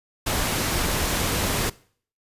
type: noise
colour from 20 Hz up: pink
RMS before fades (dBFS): -24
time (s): 0.26-1.7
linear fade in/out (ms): 10
effects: noise-tail reverb RT60 0.5 s tail -21 dB re dry + resampled to 32000 Hz